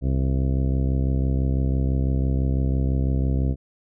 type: harmonic tone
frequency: 66 Hz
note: C2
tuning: 16 cents sharp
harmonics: 1 / 2 / 3 / 4 / 5 / 6 / 7 / 8 / 10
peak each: -21 / -24 / -31 / -30 / -37 / -39 / -40 / -41 / -44 dBFS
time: 0.01-3.56 s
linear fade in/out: 50 ms
effects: none